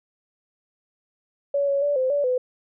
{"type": "tone with pitch steps", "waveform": "sine", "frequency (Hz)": [565, 558, 578, 517, 575, 504], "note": ["C#5", "C#5", "D5", "C5", "D5", "B4"], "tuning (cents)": [33, 11, -28, -21, -37, 35], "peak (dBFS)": -19, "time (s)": [1.54, 2.38], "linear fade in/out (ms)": 5, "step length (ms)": 140, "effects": []}